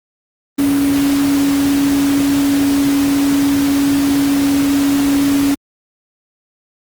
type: tone in noise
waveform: sine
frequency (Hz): 280.5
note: C#4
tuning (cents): +21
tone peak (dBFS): -11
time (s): 0.58-5.55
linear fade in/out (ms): 10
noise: pink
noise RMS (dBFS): -23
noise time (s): 0.58-5.55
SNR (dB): +9
effects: high-pass 80 Hz 12 dB/octave + Opus 32 kbps